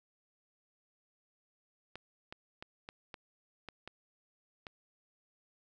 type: clicks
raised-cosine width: 0.3 ms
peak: -28 dBFS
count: 8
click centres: 1.956 / 2.325 / 2.625 / 2.889 / 3.142 / 3.687 / 3.876 / 4.668 s
effects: none